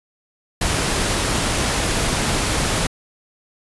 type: noise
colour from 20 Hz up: pink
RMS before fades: -20 dBFS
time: 0.61-2.87 s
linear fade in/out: 5 ms
effects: resampled to 24000 Hz